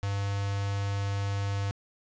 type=tone with notch filter; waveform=square; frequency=99.9 Hz; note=G2; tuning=33 cents sharp; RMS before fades=-30 dBFS; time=0.03-1.71 s; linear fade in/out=0 ms; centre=330 Hz; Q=1.7; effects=resampled to 16000 Hz + 9-bit